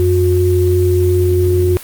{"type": "tone pair together", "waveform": "sine", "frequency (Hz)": [90.3, 361.4], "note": ["F#2", "F#4"], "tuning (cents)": [-42, -41], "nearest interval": "2 octaves", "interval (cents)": 2401, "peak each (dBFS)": -12, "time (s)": [0, 1.77], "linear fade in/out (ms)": 0, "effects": ["white hiss -33 dBFS RMS until 1.83 s", "Opus 24 kbps"]}